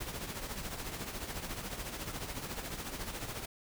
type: noise with tremolo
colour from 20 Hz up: pink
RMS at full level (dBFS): -38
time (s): 0-3.46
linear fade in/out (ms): 10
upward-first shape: triangle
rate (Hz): 14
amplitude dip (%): 65
effects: none